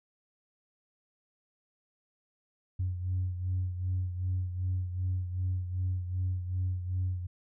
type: beating tone pair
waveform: sine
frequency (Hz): 91.2 / 93.8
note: F#2 / F#2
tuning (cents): -24 / +24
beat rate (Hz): 2.6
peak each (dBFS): -29 / -36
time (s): 2.79-7.27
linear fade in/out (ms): 10
effects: tanh soft clip ceiling -24 dBFS